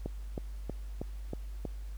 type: click train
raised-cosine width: 2 ms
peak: -22 dBFS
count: 6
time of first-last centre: 0.06-1.652 s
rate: 3.14 Hz
effects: added 50 Hz sine -38 dBFS peak until 1.97 s + pink hiss -61 dBFS RMS until 1.97 s